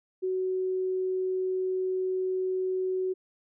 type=tone; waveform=sine; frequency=373 Hz; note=F#4; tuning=14 cents sharp; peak=-26 dBFS; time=0.22-3.14 s; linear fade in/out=20 ms; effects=none